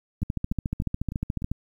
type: two click trains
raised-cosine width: 5 ms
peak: -14 / -21 dBFS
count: 19 / 5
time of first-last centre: 0.23-1.516 / 0.22-1.421 s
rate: 14 / 3.33 Hz
effects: 9-bit